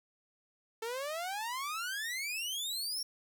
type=exponential sweep; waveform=sawtooth; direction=up; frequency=440 to 5588 Hz; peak=-32 dBFS; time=0.82-3.03 s; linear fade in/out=5 ms; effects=none